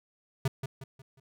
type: tone with echo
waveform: square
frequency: 133.7 Hz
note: C3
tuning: 38 cents sharp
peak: -25 dBFS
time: 0.45-0.48 s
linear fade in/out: 5 ms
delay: 180 ms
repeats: 4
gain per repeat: -8 dB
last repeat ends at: 1.2 s
effects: none